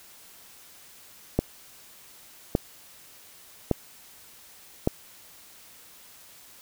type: click train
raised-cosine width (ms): 2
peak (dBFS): -7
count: 4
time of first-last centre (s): 1.39-4.874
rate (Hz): 0.861
effects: white hiss -51 dBFS RMS until 6.61 s